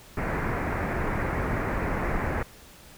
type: low-pass noise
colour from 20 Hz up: pink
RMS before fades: -28 dBFS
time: 0.17-2.43 s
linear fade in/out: 5 ms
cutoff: 2200 Hz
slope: 48 dB/octave
effects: pink hiss -50 dBFS RMS until 2.97 s